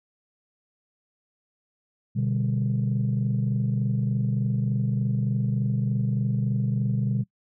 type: chord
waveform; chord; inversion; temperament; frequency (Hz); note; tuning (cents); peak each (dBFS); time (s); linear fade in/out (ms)
sine; G major; first; equal with one note detuned; 123.47 / 146.83 / 197.82; B2 / D3 / G3; 0 / 0 / +16; -23 / -28 / -27; 2.15-7.24; 20
effects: noise-tail reverb RT60 0.1 s tail -23 dB re dry + tanh soft clip ceiling -16 dBFS